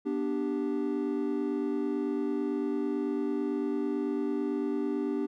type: chord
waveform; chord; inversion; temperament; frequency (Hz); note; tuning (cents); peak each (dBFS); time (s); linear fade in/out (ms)
triangle; G major; first; just; 245 / 294 / 392; B3 / D4 / G4; -14 / +2 / 0; -32 / -29 / -31; 0.05-5.27; 20
effects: none